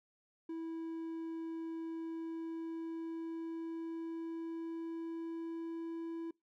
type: tone with pitch glide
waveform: triangle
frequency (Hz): 327.4 to 331.2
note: E4 to E4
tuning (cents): -12 to +8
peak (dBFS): -37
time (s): 0.49-6.31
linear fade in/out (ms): 5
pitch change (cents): +20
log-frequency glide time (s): 1.87-6.12
effects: noise-tail reverb RT60 0.2 s tail -25 dB re dry